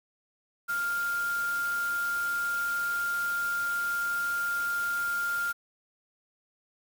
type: tone in noise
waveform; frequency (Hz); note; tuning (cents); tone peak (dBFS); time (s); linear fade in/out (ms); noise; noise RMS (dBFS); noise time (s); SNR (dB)
sine; 1400; F6; +4; -27; 0.68-5.53; 20; white; -42; 0.68-5.53; +12
effects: none